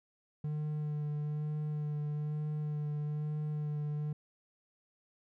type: tone with vibrato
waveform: triangle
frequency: 150 Hz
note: D3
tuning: 37 cents sharp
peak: -31 dBFS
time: 0.44-4.13 s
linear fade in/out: 5 ms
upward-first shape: sine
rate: 1.1 Hz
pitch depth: 17 cents each way
effects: none

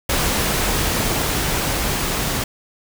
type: noise with level ramp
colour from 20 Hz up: pink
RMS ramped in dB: -19 to -22 dBFS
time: 0.09-2.44 s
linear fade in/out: 5 ms
effects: none

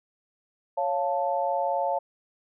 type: chord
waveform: sine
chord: Db augmented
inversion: none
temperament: equal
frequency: 554.4 / 698.5 / 880 Hz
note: Db5 / F5 / A5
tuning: 0 / 0 / 0 cents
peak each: -28 dBFS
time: 0.77-1.99 s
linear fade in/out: 10 ms
effects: none

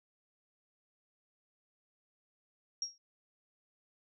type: tone with exponential decay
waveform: sine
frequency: 5600 Hz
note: F8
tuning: 4 cents sharp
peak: -30 dBFS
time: 2.82-2.98 s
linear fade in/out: 2 ms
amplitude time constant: 33 ms
effects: none

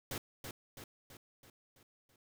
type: noise with echo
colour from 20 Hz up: pink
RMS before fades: -40 dBFS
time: 0.11-0.18 s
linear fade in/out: 2 ms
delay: 330 ms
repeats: 6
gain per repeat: -5 dB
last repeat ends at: 2.16 s
effects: none

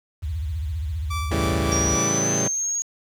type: tone with vibrato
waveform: sine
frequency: 77.78 Hz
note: D#2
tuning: in tune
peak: -24 dBFS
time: 0.22-1.97 s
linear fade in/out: 20 ms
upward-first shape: sine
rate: 15 Hz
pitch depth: 250 cents each way
type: tone with tremolo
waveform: sawtooth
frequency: 1162 Hz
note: D6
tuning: 19 cents flat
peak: -23 dBFS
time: 1.1-2.19 s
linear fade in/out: 10 ms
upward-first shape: triangle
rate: 3.6 Hz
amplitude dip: 65%
type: chord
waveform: 15% pulse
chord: A dominant seventh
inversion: none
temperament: equal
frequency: 110 / 138.59 / 164.81 / 196 Hz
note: A2 / C#3 / E3 / G3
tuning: 0 / 0 / 0 / 0 cents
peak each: -22 dBFS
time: 1.31-2.48 s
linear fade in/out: 5 ms
type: linear sweep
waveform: sine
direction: up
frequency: 5670 to 6645 Hz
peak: -22 dBFS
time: 1.72-2.82 s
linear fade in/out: 0 ms
effects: low-pass 11000 Hz 12 dB/octave + 8-bit

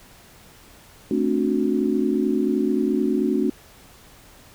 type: chord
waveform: sine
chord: D dominant seventh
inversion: second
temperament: just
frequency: 220.2 / 264.3 / 293.7 / 367.1 Hz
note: A3 / C4 / D4 / F#4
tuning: +2 / +18 / 0 / -14 cents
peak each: -24 dBFS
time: 1.11-3.5 s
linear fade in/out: 2 ms
effects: pink hiss -49 dBFS RMS until 4.54 s

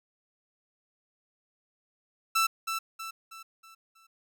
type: tone with echo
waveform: sawtooth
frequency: 1328 Hz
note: E6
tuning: 12 cents sharp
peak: -19 dBFS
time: 2.35-2.47 s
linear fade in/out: 10 ms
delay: 320 ms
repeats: 5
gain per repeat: -7 dB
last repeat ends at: 4.07 s
effects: none

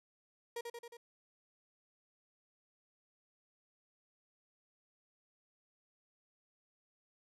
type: tone with echo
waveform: 35% pulse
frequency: 471.5 Hz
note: A#4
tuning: 20 cents sharp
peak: -37 dBFS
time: 0.56-0.61 s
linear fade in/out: 5 ms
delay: 90 ms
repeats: 4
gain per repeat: -3 dB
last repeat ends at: 0.97 s
effects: resampled to 32000 Hz

